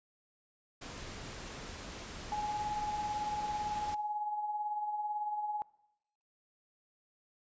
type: noise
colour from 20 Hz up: pink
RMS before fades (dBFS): -45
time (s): 0.81-3.95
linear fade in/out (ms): 10
type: tone with tremolo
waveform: sine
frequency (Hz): 840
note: G#5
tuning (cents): +19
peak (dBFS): -31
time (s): 2.32-5.62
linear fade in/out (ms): 0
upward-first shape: triangle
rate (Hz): 18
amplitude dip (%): 50
effects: noise-tail reverb RT60 0.9 s tail -22 dB re dry + resampled to 16000 Hz